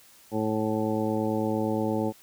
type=harmonic tone; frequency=108.8 Hz; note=A2; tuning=19 cents flat; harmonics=1 / 2 / 3 / 4 / 5 / 7 / 8; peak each=-34 / -29 / -30 / -32 / -32 / -37 / -36 dBFS; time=0.31-2.13 s; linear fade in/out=50 ms; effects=white hiss -55 dBFS RMS until 2.22 s